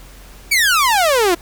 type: exponential sweep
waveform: sawtooth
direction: down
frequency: 2349 to 329.6 Hz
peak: -8 dBFS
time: 0.51-1.35 s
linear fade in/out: 10 ms
effects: added 45 Hz sine -39 dBFS peak until 1.41 s + pink hiss -43 dBFS RMS until 1.41 s